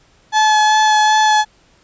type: tone with vibrato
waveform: 35% pulse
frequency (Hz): 858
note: A5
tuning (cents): -44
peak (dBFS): -8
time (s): 0.32-1.45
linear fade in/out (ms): 50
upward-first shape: sine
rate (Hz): 2.6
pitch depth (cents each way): 11
effects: pink hiss -53 dBFS RMS until 1.83 s + resampled to 16000 Hz